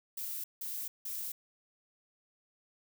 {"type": "noise bursts", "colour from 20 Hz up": "violet", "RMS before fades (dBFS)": -39, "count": 3, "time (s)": [0.17, 1.32], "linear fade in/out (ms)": 5, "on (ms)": 270, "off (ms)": 170, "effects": []}